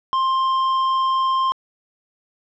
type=tone with tanh clipping; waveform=triangle; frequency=1054 Hz; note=C6; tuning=12 cents sharp; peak=-18 dBFS; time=0.13-1.52 s; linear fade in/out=0 ms; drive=12 dB; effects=low-pass 5000 Hz 12 dB/octave